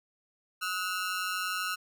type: ring-modulated tone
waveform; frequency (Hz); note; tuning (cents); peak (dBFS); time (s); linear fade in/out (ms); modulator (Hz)
sawtooth; 1371; F6; -32; -24; 0.61-1.76; 20; 94
effects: none